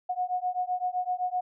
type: beating tone pair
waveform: sine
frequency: 724 / 731.8 Hz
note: F#5 / F#5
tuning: -38 / -19 cents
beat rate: 7.8 Hz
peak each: -30 dBFS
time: 0.09-1.41 s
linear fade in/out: 10 ms
effects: none